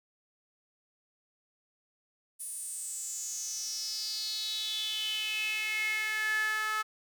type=tone with high-pass filter sweep; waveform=sawtooth; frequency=431.7 Hz; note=A4; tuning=33 cents flat; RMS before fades=-34 dBFS; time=2.39-6.83 s; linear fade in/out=20 ms; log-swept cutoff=10000 to 1400 Hz; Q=7.2; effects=none